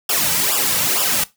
white noise with flanger, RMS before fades -18 dBFS, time 0.09-1.24 s, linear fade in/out 5 ms, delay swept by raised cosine 0.47 to 2.87 ms, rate 2.2 Hz, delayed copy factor -0.95, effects noise-tail reverb RT60 0.2 s tail -18 dB re dry

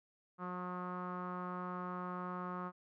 sawtooth tone with low-pass filter, 180.3 Hz, F#3, 45 cents flat, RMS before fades -42 dBFS, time 0.38-2.72 s, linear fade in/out 50 ms, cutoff 1200 Hz, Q 7, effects none

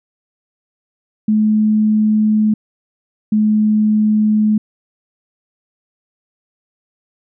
sine tone pair in turn, 214.5 / 213.6 Hz, A3 / G#3, -44 / +49 cents, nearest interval unison, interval 7 cents, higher first, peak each -10 dBFS, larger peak neither, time 1.28-2.54 / 3.32-4.58 s, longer neither, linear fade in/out 5 ms, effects none

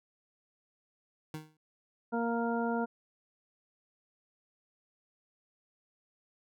25% pulse tone with exponential decay, 155.3 Hz, D#3, 3 cents flat, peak -32 dBFS, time 1.34-1.57 s, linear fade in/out 2 ms, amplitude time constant 50 ms
harmonic tone, 233.1 Hz, A#3, in tune, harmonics 1 / 2 / 3 / 4 / 6, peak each -32 / -35 / -37 / -38 / -40 dBFS, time 2.12-2.86 s, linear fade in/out 20 ms
effects none

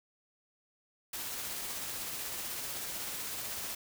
white noise with tremolo, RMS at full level -38 dBFS, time 1.13-3.75 s, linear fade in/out 5 ms, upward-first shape triangle, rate 16 Hz, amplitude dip 25%, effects none

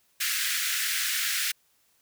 pink high-pass noise, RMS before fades -28 dBFS, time 0.2-1.52 s, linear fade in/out 10 ms, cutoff 1500 Hz, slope 48 dB/octave, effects white hiss -67 dBFS RMS until 2.01 s

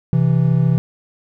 triangle tone pair together, 131.1 / 164.84 Hz, C3 / E3, +4 / 0 cents, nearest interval major third, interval 396 cents, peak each -13 dBFS, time 0.13-0.78 s, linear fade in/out 0 ms, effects none

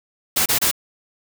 white noise bursts, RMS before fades -18 dBFS, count 3, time 0.36-0.714 s, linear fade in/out 10 ms, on 100 ms, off 27 ms, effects none

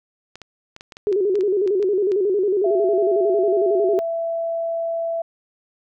clicks, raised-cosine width 0.2 ms, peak -21 dBFS, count 12, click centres 0.356 / 0.417 / 0.764 / 0.809 / 0.922 / 0.969 / 1.127 / 1.355 / 1.409 / 1.676 / 1.827 / 2.119 s
sine tone with vibrato, 392 Hz, G4, in tune, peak -16 dBFS, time 1.07-3.99 s, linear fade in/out 0 ms, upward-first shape square, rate 11 Hz, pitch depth 100 cents each way
sine tone, 666 Hz, E5, 18 cents sharp, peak -21 dBFS, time 2.64-5.22 s, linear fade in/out 5 ms
effects none

